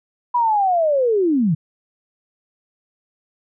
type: linear sweep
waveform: sine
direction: down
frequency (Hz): 987.8 to 142.6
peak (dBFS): -14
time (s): 0.34-1.55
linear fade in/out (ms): 10
effects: none